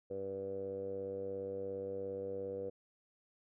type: tone with low-pass filter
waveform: 10% pulse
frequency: 97.2 Hz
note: G2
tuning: 14 cents flat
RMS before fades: -41 dBFS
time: 0.1-2.7 s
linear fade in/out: 10 ms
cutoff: 500 Hz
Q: 9.1
effects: none